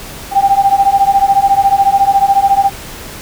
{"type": "beating tone pair", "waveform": "sine", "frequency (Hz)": [784, 798], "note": ["G5", "G5"], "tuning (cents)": [0, 31], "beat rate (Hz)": 14, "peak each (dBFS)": -10, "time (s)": [0.31, 2.71], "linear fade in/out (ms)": 50, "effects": ["pink hiss -29 dBFS RMS until 3.21 s"]}